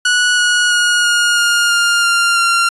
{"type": "tone with pitch steps", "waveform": "sawtooth", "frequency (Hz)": [1468, 1455.3, 1442.8, 1430.3, 1418, 1405.8, 1393.6, 1381.6], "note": ["F#6", "F#6", "F#6", "F6", "F6", "F6", "F6", "F6"], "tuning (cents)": [-14, -29, -44, 41, 26, 11, -4, -19], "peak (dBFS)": -7, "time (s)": [0.05, 2.69], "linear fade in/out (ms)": 5, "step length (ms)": 330, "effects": ["resampled to 24000 Hz"]}